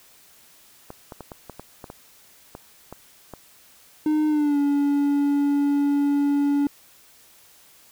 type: clicks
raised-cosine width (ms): 1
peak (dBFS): -22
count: 11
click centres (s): 0.904 / 1.122 / 1.207 / 1.318 / 1.497 / 1.596 / 1.842 / 1.901 / 2.551 / 2.926 / 3.337
type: tone with pitch glide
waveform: triangle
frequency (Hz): 305.8 to 285.3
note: D#4 to C#4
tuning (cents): -30 to +50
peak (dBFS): -16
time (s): 4.06-6.67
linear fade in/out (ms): 2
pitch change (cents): -120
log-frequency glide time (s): 4.28-4.58
effects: white hiss -53 dBFS RMS until 7.91 s